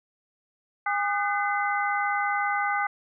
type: harmonic tone with a mistuned harmonic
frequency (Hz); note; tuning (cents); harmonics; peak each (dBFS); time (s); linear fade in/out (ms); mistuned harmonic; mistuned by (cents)
407.5; G#4; -33; 2 / 3 / 4 / 5; -27 / -29 / -30 / -31; 0.86-2.87; 5; 4; -130
effects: none